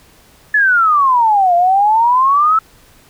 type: exponential two-way sweep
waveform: sine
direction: down then up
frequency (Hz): 1744 to 686 to 1325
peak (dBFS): -8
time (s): 0.54-2.59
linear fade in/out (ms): 5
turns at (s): 1.55
effects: pink hiss -47 dBFS RMS until 3.09 s